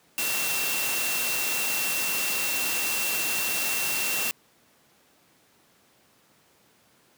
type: tone in noise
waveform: sine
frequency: 2714 Hz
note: E7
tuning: 50 cents sharp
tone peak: -30 dBFS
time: 0.18-4.31 s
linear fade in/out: 0 ms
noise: white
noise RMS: -28 dBFS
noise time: 0.18-4.31 s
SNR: -5 dB
effects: pink hiss -61 dBFS RMS until 7.17 s + high-pass 150 Hz 12 dB/octave